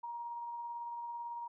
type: tone with tremolo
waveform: sine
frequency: 944 Hz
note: A#5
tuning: 22 cents sharp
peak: -38 dBFS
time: 0.03-1.48 s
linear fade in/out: 10 ms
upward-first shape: triangle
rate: 18 Hz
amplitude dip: 30%
effects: none